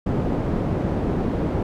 white low-pass noise, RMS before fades -23 dBFS, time 0.06-1.63 s, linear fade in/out 5 ms, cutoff 350 Hz, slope 12 dB/octave, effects none

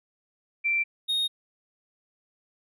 sine / triangle tone pair in turn, 2349 / 3720 Hz, D7 / A#7, 0 / -4 cents, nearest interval minor sixth, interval 796 cents, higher second, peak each -22 dBFS, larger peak neither, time 0.64-0.84 / 1.08-1.28 s, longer neither, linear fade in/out 20 ms, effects none

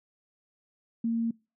sine tone, 229.7 Hz, A#3, 25 cents flat, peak -25 dBFS, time 1.04-1.31 s, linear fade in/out 5 ms, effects noise-tail reverb RT60 0.3 s tail -25 dB re dry

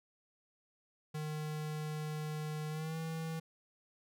square tone with pitch glide, 153.1 to 161.83 Hz, D#3 to E3, -28 to -32 cents, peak -38 dBFS, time 1.14-3.4 s, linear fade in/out 10 ms, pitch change +96 cents, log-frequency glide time 2.69-2.97 s, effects none

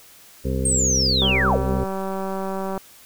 harmonic tone, 65.41 Hz, C2, in tune, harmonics 1 / 2 / 3 / 4 / 6 / 7 / 8, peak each -24 / -27 / -29 / -30 / -32 / -32 / -33 dBFS, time 0.44-1.85 s, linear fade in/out 20 ms
sine linear sweep, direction down, 8600 to 392 Hz, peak -18 dBFS, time 0.65-1.57 s, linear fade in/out 5 ms
click train, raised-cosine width 1 ms, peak -15 dBFS, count 300, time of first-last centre 1.22-2.777 s, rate 192 Hz
effects white hiss -48 dBFS RMS until 3.05 s

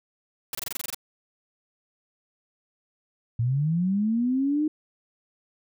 white noise bursts, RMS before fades -31 dBFS, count 10, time 0.53-0.946 s, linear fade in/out 2 ms, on 20 ms, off 24 ms
sine linear sweep, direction up, 112 to 311.1 Hz, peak -21 dBFS, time 3.39-4.68 s, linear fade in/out 5 ms
effects none

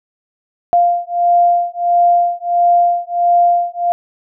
sine beating tone pair, 697 / 698.5 Hz, F5 / F5, -4 / 0 cents, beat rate 1.5 Hz, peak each -13 dBFS, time 0.73-3.92 s, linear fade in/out 0 ms, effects none

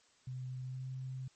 sine tone with pitch glide, 128.1 to 130.34 Hz, C3 to C3, -36 to -6 cents, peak -39 dBFS, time 0.27-1.28 s, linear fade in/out 5 ms, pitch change +30 cents, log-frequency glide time 0.6-0.86 s, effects white hiss -68 dBFS RMS until 1.35 s + MP3 32 kbps

